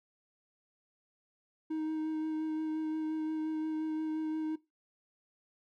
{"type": "tone with vibrato", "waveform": "triangle", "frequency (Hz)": 313.3, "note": "D#4", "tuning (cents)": 12, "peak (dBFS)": -30, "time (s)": [1.7, 4.56], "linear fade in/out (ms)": 10, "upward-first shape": "sine", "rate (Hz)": 5.7, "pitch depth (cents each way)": 13, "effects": ["noise-tail reverb RT60 0.2 s tail -18 dB re dry"]}